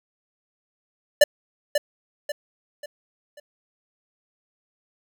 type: tone with echo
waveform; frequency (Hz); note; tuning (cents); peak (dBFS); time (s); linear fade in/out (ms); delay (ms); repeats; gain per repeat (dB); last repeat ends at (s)
square; 587.3; D5; 0; -10; 1.21-1.24; 5; 540; 4; -8; 3.4
effects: none